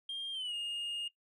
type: tone with pitch glide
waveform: sine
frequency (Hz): 3207 to 2841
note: G7 to F7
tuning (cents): +39 to +29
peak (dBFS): -33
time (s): 0.09-1.08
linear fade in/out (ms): 5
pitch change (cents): -210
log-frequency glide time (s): 0.32-0.54
effects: noise-tail reverb RT60 0.1 s tail -17 dB re dry + tanh soft clip ceiling -35 dBFS